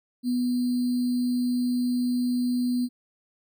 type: tone with sample-and-hold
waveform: sine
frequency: 246.9 Hz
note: B3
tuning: in tune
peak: -22 dBFS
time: 0.23-2.89 s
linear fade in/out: 50 ms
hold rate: 4410 Hz
effects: none